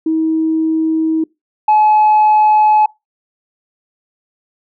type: tone pair in turn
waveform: sine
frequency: 319.5 / 853.5 Hz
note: D#4 / G#5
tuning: +46 / +47 cents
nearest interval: octave + perfect fourth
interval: 1701 cents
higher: second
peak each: -11 / -5 dBFS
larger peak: second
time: 0.06-1.24 / 1.68-2.86 s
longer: neither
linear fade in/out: 5 ms
effects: noise-tail reverb RT60 0.2 s tail -23 dB re dry + tanh soft clip ceiling -5 dBFS